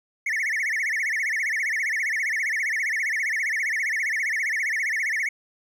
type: tone with vibrato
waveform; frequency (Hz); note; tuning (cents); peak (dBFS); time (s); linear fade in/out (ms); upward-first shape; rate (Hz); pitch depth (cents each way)
triangle; 1975.5; B6; 0; -21; 0.26-5.29; 5; sine; 15; 220
effects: none